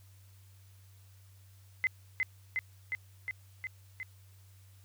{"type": "tone with echo", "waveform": "sine", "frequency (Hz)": 2046, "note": "C7", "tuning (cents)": -39, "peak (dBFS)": -25, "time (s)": [1.84, 1.87], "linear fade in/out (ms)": 0, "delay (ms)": 360, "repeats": 6, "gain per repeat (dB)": -2, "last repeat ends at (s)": 4.03, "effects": ["added 96 Hz sine -55 dBFS peak until 4.84 s", "white hiss -66 dBFS RMS until 4.84 s"]}